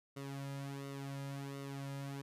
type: tone with flanger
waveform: sawtooth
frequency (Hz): 138.59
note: C#3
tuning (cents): 0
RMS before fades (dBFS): -44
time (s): 0.16-2.22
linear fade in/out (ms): 10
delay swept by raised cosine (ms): 1.2 to 2.7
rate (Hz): 1.4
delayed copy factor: -0.7
effects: resampled to 32000 Hz